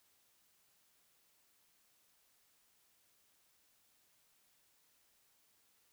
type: silence
effects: white hiss -73 dBFS RMS until 5.92 s